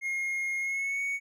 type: tone with pitch glide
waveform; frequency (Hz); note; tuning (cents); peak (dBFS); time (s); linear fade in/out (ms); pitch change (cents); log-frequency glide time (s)
triangle; 2144 to 2229; C7 to C#7; +42 to +9; -27; 0.01-1.2; 50; +67; 0.59-1.01
effects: none